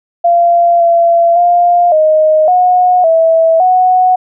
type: tone with pitch steps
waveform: sine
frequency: 689 / 680 / 701 / 622 / 726 / 653 / 737 Hz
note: F5 / F5 / F5 / D#5 / F#5 / E5 / F#5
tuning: -24 / -46 / +6 / -1 / -33 / -17 / -7 cents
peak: -5 dBFS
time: 0.24-4.16 s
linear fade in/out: 10 ms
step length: 560 ms
effects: none